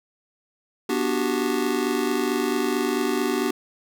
square chord, G major seventh, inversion first, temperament just, 245 / 294 / 367.5 / 392 Hz, B3 / D4 / F#4 / G4, -14 / +2 / -12 / 0 cents, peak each -28 dBFS, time 0.89-3.51 s, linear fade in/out 5 ms, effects none

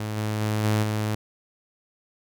sawtooth tone with level steps, 107.1 Hz, A2, 46 cents flat, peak -24 / -21 / -19 / -16 / -20 dBFS, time 0-1.15 s, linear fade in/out 5 ms, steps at 0.16 / 0.4 / 0.63 / 0.82 s, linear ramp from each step 20 ms, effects none

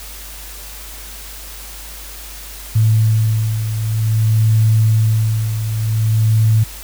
sine beating tone pair, 110 / 110.52 Hz, A2 / A2, 0 / +8 cents, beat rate 0.52 Hz, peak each -12 / -19 dBFS, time 2.75-6.64 s, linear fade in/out 10 ms, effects added 50 Hz sine -34 dBFS peak until 6.83 s + white hiss -34 dBFS RMS until 6.83 s

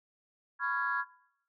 sine chord, C# dominant seventh, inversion third, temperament just, 997.9 / 1108.7 / 1385.9 / 1663.1 Hz, B5 / C#6 / E#6 / G#6, +18 / 0 / -14 / +2 cents, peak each -37 / -36 / -34 / -32 dBFS, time 0.59-1.05 s, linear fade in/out 50 ms, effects noise-tail reverb RT60 0.7 s tail -19 dB re dry + tanh soft clip ceiling -19 dBFS

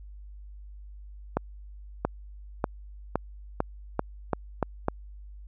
accelerating click train, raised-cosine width 1 ms, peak -10 dBFS, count 9, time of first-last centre 1.37-4.884 s, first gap 680 ms, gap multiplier 0.87, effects added 50 Hz sine -42 dBFS peak until 5.47 s

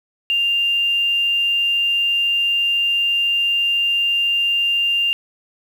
sine tone with quantisation, 2794 Hz, F7, in tune, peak -15 dBFS, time 0.3-5.13 s, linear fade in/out 0 ms, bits 7, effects none

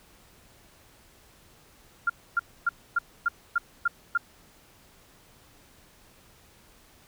sine tone bursts, 1396.9 Hz, F6, in tune, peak -20 dBFS, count 8, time 2.07-4.176 s, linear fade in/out 5 ms, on 27 ms, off 270 ms, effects pink hiss -57 dBFS RMS until 7.07 s

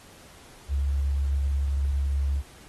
sine tone, 69.5 Hz, C#2, 5 cents sharp, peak -22 dBFS, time 0.68-2.43 s, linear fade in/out 50 ms, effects pink hiss -51 dBFS RMS until 2.68 s + AAC 32 kbps

